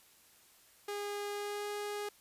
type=tone with pitch glide; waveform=sawtooth; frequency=409.2 to 413 Hz; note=G#4 to G#4; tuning=-26 to -10 cents; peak=-33 dBFS; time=0.88-2.09 s; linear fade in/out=5 ms; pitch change=+16 cents; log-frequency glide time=1.3-1.71 s; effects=white hiss -63 dBFS RMS until 2.2 s + resampled to 32000 Hz